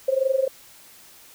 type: tone with amplitude modulation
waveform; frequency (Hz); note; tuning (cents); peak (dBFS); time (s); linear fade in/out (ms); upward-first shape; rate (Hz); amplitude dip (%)
sine; 531; C5; +25; -15; 0.08-0.48; 5; sine; 23; 85
effects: white hiss -49 dBFS RMS until 1.34 s